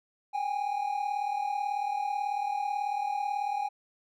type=tone pair together; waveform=triangle; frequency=784.8 / 823 Hz; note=G5 / G#5; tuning=+2 / -16 cents; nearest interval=minor second; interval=82 cents; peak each=-32 / -28 dBFS; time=0.33-3.69 s; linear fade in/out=20 ms; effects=none